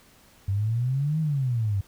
sine exponential two-way sweep, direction up then down, 95.3 to 160.7 to 95.3 Hz, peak -22 dBFS, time 0.48-1.81 s, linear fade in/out 5 ms, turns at 1.2 s, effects pink hiss -56 dBFS RMS until 1.87 s

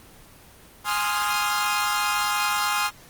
sawtooth chord, F minor seventh, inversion first, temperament equal, 830.6 / 1046.5 / 1244.5 / 1396.9 Hz, Ab5 / C6 / Eb6 / F6, 0 / 0 / 0 / 0 cents, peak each -24 dBFS, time 0.84-2.91 s, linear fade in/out 50 ms, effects pink hiss -49 dBFS RMS until 3.09 s + Opus 24 kbps

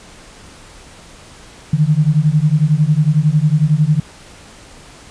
sine beating tone pair, 146.83 / 157.83 Hz, D3 / D#3, 0 / +25 cents, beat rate 11 Hz, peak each -13 dBFS, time 1.73-4 s, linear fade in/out 5 ms, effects pink hiss -40 dBFS RMS until 5.1 s + resampled to 22050 Hz

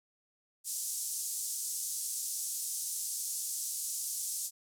pink band-pass noise, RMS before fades -37 dBFS, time 0.64-4.51 s, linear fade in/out 50 ms, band 6300 to 12000 Hz, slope 24 dB/octave, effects none

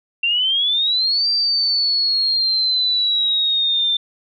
sine exponential two-way sweep, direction up then down, 2731 to 4711 to 3560 Hz, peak -15 dBFS, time 0.23-3.97 s, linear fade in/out 5 ms, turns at 1.28 s, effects none

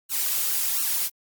blue noise with flanger, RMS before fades -25 dBFS, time 0.09-1.1 s, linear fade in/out 50 ms, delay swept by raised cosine 0.7 to 5.7 ms, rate 1.4 Hz, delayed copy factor +1, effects Opus 48 kbps

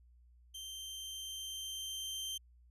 sawtooth tone with level ramp, 3136 Hz, G7, in tune, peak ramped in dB -41 to -35 dBFS, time 0.54-2.38 s, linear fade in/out 10 ms, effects added 60 Hz sine -60 dBFS peak until 2.7 s + resampled to 32000 Hz

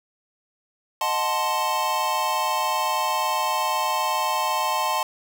square chord, D# diminished seventh, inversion none, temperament equal, 622.3 / 740 / 880 / 1046.5 Hz, D#5 / F#5 / A5 / C6, 0 / 0 / 0 / 0 cents, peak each -32 / -31 / -26 / -26 dBFS, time 1.01-5.03 s, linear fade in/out 2 ms, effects none

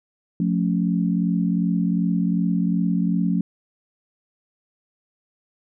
sine chord, F augmented, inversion none, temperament equal with one note detuned, 177.36 / 220 / 277.2 Hz, F3 / A3 / C#4, +27 / 0 / 0 cents, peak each -20 / -24 / -26 dBFS, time 0.4-3.41 s, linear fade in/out 2 ms, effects none

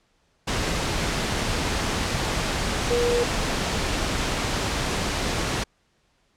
sine tone in noise, 479.9 Hz, B4, 50 cents flat, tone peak -20 dBFS, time 2.9-3.24 s, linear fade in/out 10 ms, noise pink, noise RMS -25 dBFS, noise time 0.47-5.64 s, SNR +2 dB, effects pink hiss -66 dBFS RMS until 6.36 s + low-pass 7000 Hz 12 dB/octave

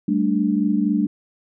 sine chord, G suspended second, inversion none, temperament equal, 196 / 220 / 293.7 Hz, G3 / A3 / D4, 0 / 0 / 0 cents, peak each -21 dBFS, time 0.08-1.07 s, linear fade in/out 5 ms, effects none

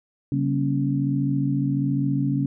sine tone cluster, 138.3 / 192.8 / 236.9 / 278.2 Hz, C#3 / G3 / A#3 / C#4, -4 / -28 / +28 / +6 cents, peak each -23 / -30 / -30 / -24 dBFS, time 0.32-2.46 s, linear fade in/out 2 ms, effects none

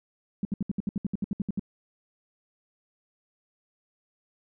sine tone bursts, 199.4 Hz, G3, 30 cents sharp, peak -24 dBFS, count 14, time 0.43-1.595 s, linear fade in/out 2 ms, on 21 ms, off 67 ms, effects none

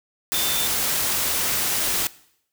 sine tone in noise, 3559 Hz, A7, 19 cents sharp, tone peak -27 dBFS, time 0.34-0.67 s, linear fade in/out 0 ms, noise white, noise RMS -23 dBFS, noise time 0.32-2.07 s, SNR -7 dB, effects noise-tail reverb RT60 0.7 s tail -20 dB re dry

